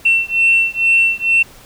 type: beating tone pair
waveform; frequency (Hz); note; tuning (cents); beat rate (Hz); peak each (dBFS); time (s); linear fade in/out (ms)
sine; 2700 / 2702.2; E7 / E7; +41 / +42; 2.2; -13; 0.05-1.43; 10
effects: tanh soft clip ceiling -4 dBFS + pink hiss -42 dBFS RMS until 1.65 s